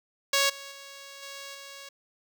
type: tone with level steps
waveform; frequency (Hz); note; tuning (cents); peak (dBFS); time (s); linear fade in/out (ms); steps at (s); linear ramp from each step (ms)
5% pulse; 554.4; C#5; 0; -10 / -29 / -32 / -28 / -31; 0.33-1.89; 5; 0.49 / 0.71 / 1.22 / 1.54; 10
effects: none